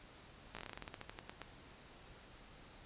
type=slowing click train; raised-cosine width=0.3 ms; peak=-29 dBFS; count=17; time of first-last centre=0.55-1.417 s; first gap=17 ms; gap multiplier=1.14; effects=pink hiss -58 dBFS RMS until 2.85 s + resampled to 8000 Hz